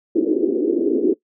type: band-pass noise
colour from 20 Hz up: pink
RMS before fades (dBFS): -18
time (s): 0.15-1.14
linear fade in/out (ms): 10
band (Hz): 290 to 410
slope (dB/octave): 48
effects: noise-tail reverb RT60 0.1 s tail -18 dB re dry